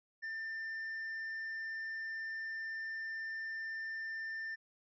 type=tone; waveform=triangle; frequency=1791 Hz; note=A6; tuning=30 cents sharp; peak=-37 dBFS; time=0.22-4.56 s; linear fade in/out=20 ms; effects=resampled to 16000 Hz